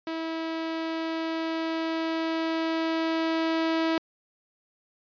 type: tone with level ramp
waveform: sawtooth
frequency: 324.9 Hz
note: E4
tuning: 25 cents flat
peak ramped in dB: -26 to -19 dBFS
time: 0.07-3.98 s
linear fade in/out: 2 ms
effects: resampled to 11025 Hz